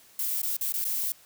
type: noise with dropouts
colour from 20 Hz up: violet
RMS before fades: -29 dBFS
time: 0.19-1.12 s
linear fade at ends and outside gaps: 2 ms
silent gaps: 0.418-0.431 / 0.567-0.61 / 0.723-0.739 / 0.843-0.85 s
effects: white hiss -56 dBFS RMS until 1.25 s